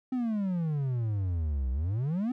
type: exponential two-way sweep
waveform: triangle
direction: down then up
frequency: 261.6 to 61.74 to 261.6 Hz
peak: -25 dBFS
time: 0.12-2.32 s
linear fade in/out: 5 ms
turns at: 1.71 s
effects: none